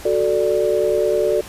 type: chord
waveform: sine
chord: D major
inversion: first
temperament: equal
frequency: 370 / 440 / 587.3 Hz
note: F#4 / A4 / D5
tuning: 0 / 0 / 0 cents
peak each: -20 / -19 / -19 dBFS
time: 0.05-1.41 s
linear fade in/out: 5 ms
effects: pink hiss -37 dBFS RMS until 1.48 s + resampled to 32000 Hz